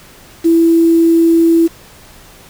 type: tone with quantisation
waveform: sine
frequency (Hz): 331.7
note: E4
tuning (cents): +11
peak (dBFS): -6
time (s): 0.44-1.68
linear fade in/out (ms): 20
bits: 5
effects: pink hiss -40 dBFS RMS until 2.49 s